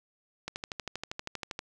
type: click train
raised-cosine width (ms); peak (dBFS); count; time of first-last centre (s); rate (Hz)
0.2; -18; 15; 0.48-1.591; 12.6
effects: none